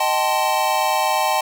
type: chord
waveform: square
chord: A half-diminished seventh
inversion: second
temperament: equal with one note detuned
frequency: 622.3 / 771.4 / 880 / 1046.5 Hz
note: Eb5 / G5 / A5 / C6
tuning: 0 / -28 / 0 / 0 cents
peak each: -25 / -22 / -22 / -25 dBFS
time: 0-1.41 s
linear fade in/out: 5 ms
effects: none